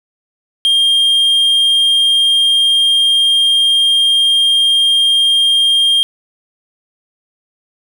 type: tone pair in turn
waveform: triangle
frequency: 3211 / 3211 Hz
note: G7 / G7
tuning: +41 / +41 cents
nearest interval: unison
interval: 0 cents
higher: neither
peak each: -7 dBFS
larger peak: neither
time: 0.65-3.47 / 3.47-6.03 s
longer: first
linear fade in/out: 0 ms
effects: none